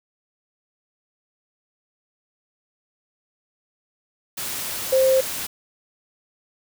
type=tone in noise; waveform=sine; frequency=526 Hz; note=C5; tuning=9 cents sharp; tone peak=-14 dBFS; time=4.92-5.21 s; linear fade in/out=10 ms; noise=white; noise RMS=-29 dBFS; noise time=4.37-5.47 s; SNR=+12 dB; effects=none